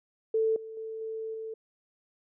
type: tone with level steps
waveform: sine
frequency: 443.3 Hz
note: A4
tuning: 13 cents sharp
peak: -23 / -39 / -35 / -33 / -35 dBFS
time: 0.34-1.54 s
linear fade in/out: 5 ms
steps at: 0.56 / 0.77 / 1.01 / 1.34 s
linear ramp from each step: 2 ms
effects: none